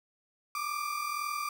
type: tone pair together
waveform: 35% pulse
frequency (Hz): 1164.1 / 1206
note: D6 / D6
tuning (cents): -16 / +46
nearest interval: minor second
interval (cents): 62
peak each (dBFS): -33 / -34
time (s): 0.55-1.49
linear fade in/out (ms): 2
effects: none